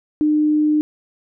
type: tone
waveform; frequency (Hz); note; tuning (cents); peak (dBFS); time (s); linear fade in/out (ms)
sine; 302.8; D#4; -47; -13; 0.21-0.81; 0
effects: none